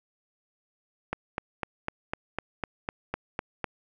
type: click train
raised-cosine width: 0.5 ms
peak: -14 dBFS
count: 11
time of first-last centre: 1.13-3.643 s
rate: 3.98 Hz
effects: none